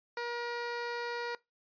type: tone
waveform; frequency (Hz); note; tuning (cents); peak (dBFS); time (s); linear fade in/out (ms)
15% pulse; 476.4; A#4; +38; -28; 0.17-1.35; 2
effects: noise-tail reverb RT60 0.2 s tail -22 dB re dry + resampled to 11025 Hz